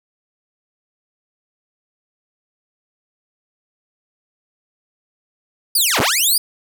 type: linear two-way sweep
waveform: 10% pulse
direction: down then up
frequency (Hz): 5000 to 55 to 5000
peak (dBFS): -6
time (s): 5.75-6.38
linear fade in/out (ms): 5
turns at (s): 6
effects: none